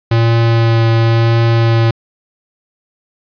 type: tone with vibrato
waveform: square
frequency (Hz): 114.9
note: A#2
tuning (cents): -25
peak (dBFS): -9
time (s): 0.11-1.91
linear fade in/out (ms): 5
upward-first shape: triangle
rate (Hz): 0.95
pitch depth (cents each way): 12
effects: resampled to 11025 Hz + 7-bit